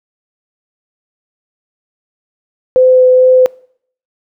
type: tone with vibrato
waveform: sine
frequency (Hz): 510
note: C5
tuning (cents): -44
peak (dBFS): -4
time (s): 2.76-3.46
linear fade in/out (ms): 0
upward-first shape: sine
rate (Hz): 2.3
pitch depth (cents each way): 8
effects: noise-tail reverb RT60 0.6 s tail -24 dB re dry